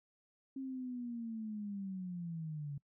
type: linear sweep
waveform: sine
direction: down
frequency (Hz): 270 to 139.7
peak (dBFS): -39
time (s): 0.56-2.78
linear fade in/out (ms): 5
effects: noise-tail reverb RT60 0.1 s tail -24 dB re dry